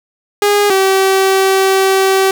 sawtooth tone pair in turn, 410 / 384.4 Hz, G#4 / G4, -22 / -34 cents, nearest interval minor second, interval 112 cents, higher first, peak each -5 dBFS, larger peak neither, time 0.42-0.7 / 0.7-2.31 s, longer second, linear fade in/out 2 ms, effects none

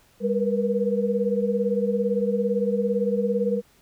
sine tone cluster, 200.2 / 470 / 487.7 Hz, G3 / A#4 / B4, +37 / +14 / -22 cents, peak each -25 dBFS, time 0.2-3.62 s, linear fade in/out 50 ms, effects pink hiss -59 dBFS RMS until 3.81 s

